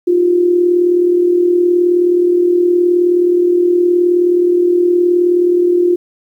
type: tone with amplitude modulation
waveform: sine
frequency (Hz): 353.1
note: F4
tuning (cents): +19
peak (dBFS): -6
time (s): 0.07-5.96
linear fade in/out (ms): 10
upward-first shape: sine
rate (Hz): 39.1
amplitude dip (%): 50
effects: 8-bit